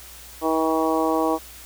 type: harmonic tone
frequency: 160 Hz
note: D#3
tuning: 49 cents sharp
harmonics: 2 / 3 / 4 / 5 / 6 / 7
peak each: -23 / -25 / -26 / -27 / -28 / -28 dBFS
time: 0.41-1.39 s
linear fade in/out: 50 ms
effects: added 60 Hz sine -47 dBFS peak until 1.65 s + white hiss -43 dBFS RMS until 1.65 s